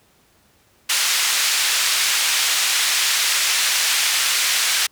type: band-pass noise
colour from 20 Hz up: pink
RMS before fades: -19 dBFS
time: 0.89-4.87 s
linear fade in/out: 10 ms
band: 2100 to 9600 Hz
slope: 12 dB/octave
effects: pink hiss -57 dBFS RMS until 4.91 s + high-pass 60 Hz 12 dB/octave